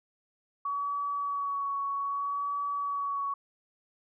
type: tone with vibrato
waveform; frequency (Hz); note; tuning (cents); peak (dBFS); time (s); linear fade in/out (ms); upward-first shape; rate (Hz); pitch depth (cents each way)
sine; 1129; C#6; +31; -29; 0.65-3.34; 5; sine; 0.63; 20
effects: none